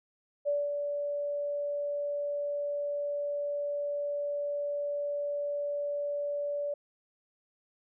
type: tone with ADSR envelope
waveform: sine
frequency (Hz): 578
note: D5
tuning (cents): -28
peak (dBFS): -25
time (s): 0.45-6.74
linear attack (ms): 30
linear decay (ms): 210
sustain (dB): -5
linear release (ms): 5
effects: none